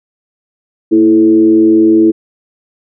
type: tone with frequency modulation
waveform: sine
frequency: 329.6 Hz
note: E4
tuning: in tune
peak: -4 dBFS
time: 0.91-2.12 s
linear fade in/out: 20 ms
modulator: 99.7 Hz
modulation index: 0.57
effects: none